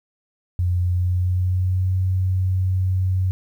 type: tone with pitch glide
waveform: sine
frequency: 89.1 to 93.15 Hz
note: F2 to F#2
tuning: +35 to +12 cents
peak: -17 dBFS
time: 0.59-3.31 s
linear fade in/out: 0 ms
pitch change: +77 cents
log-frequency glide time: 0.82-1.93 s
effects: 9-bit

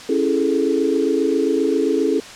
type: chord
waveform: sine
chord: A major seventh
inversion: first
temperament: just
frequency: 275 / 330 / 412.5 / 440 Hz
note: C#4 / E4 / G#4 / A4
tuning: -14 / +2 / -12 / 0 cents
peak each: -21 dBFS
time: 0.09-2.2 s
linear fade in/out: 5 ms
effects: white hiss -36 dBFS RMS until 2.35 s + low-pass 6000 Hz 12 dB/octave

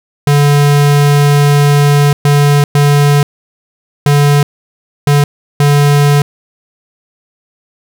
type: tone bursts at uneven times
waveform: square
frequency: 144.4 Hz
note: D3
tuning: 29 cents flat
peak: -6 dBFS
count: 6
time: 0.27-2.13 / 2.25-2.64 / 2.75-3.23 / 4.06-4.43 / 5.07-5.24 / 5.6-6.22 s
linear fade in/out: 2 ms
effects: none

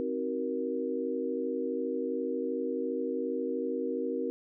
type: chord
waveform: sine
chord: C half-diminished seventh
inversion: none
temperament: just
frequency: 261.6 / 314 / 376.7 / 470.9 Hz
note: C4 / Eb4 / Gb4 / Bb4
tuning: 0 / +16 / +31 / +18 cents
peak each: -35 / -38 / -36 / -33 dBFS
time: 0-4.3 s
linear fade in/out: 0 ms
effects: none

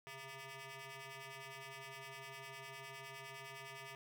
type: ring-modulated tone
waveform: 10% pulse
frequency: 268.2 Hz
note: C4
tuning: 43 cents sharp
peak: -38 dBFS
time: 0.07-3.95 s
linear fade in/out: 0 ms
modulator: 1480 Hz
effects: none

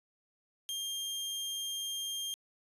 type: tone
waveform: sawtooth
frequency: 3202 Hz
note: G7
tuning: 36 cents sharp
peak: -32 dBFS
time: 0.69-2.34 s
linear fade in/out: 0 ms
effects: resampled to 32000 Hz

